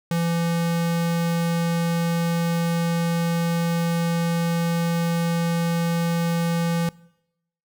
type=tone; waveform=square; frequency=168.7 Hz; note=E3; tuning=40 cents sharp; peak=-21 dBFS; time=0.11-6.89 s; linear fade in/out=2 ms; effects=noise-tail reverb RT60 0.8 s tail -22 dB re dry